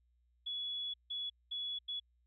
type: tone bursts at uneven times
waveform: sine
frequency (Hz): 3390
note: G#7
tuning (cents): +35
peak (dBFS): -37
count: 4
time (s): 0.46-0.94 / 1.1-1.3 / 1.51-1.79 / 1.88-2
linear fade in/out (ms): 10
effects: added 60 Hz sine -70 dBFS peak until 2.26 s